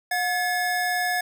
square tone pair together, 722 / 1712.3 Hz, F#5 / A6, -43 / -48 cents, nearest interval octave + minor third, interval 1495 cents, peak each -26 dBFS, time 0.11-1.21 s, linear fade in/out 5 ms, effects none

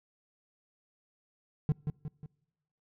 triangle tone with echo, 150.3 Hz, D3, 40 cents sharp, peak -21 dBFS, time 1.69-1.72 s, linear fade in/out 0 ms, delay 180 ms, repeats 3, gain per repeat -6 dB, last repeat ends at 2.26 s, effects noise-tail reverb RT60 1.0 s tail -25 dB re dry

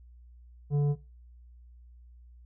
triangle tone with tanh clipping, 144.8 Hz, D3, 24 cents flat, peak -24 dBFS, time 0.7-0.96 s, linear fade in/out 50 ms, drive 12 dB, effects noise-tail reverb RT60 0.3 s tail -21 dB re dry + added 60 Hz sine -50 dBFS peak until 2.45 s

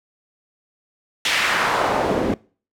pink noise with band-pass filter sweep, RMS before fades -20 dBFS, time 1.25-2.34 s, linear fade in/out 2 ms, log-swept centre 3000 to 280 Hz, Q 1.3, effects noise-tail reverb RT60 0.4 s tail -23 dB re dry

